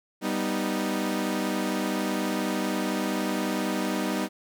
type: chord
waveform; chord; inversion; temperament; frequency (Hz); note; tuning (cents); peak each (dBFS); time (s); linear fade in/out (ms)
sawtooth; G augmented; none; equal; 196 / 246.9 / 311.1; G3 / B3 / D#4; 0 / 0 / 0; -26 / -27 / -26; 0.21-4.29; 50
effects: none